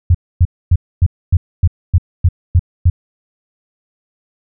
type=tone bursts; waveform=sine; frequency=87.31 Hz; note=F2; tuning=in tune; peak=-5 dBFS; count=10; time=0.1-2.9 s; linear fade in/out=5 ms; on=46 ms; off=260 ms; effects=none